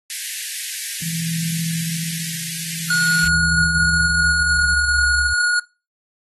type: high-pass noise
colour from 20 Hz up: white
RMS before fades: -27 dBFS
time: 0.1-3.28 s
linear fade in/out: 0 ms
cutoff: 1600 Hz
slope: 96 dB/octave
type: tone with tremolo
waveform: sine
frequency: 164.81 Hz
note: E3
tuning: in tune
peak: -22 dBFS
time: 1.02-4.74 s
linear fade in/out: 2 ms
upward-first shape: sine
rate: 0.49 Hz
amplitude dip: 80%
type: tone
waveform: square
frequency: 1444 Hz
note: F#6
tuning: 43 cents flat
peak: -16 dBFS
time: 2.9-5.6 s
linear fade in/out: 5 ms
type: tone with pitch glide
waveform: sine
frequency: 74.1 to 68.74 Hz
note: D2 to C#2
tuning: +16 to -14 cents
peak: -24 dBFS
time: 3.24-5.34 s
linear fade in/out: 10 ms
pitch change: -130 cents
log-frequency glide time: 4.42-5.08 s
effects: noise-tail reverb RT60 0.3 s tail -22 dB re dry + AAC 32 kbps